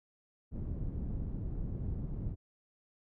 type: low-pass noise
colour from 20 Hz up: pink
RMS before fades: -37 dBFS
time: 0.51-2.36 s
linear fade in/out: 50 ms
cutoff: 200 Hz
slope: 12 dB/octave
effects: none